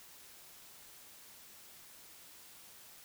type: silence
effects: white hiss -56 dBFS RMS until 3.04 s